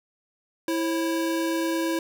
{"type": "tone pair together", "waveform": "square", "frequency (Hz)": [329.6, 539.8], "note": ["E4", "C#5"], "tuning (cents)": [0, -46], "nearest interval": "major sixth", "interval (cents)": 854, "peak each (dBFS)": [-25, -32], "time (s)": [0.68, 1.99], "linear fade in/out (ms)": 2, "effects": []}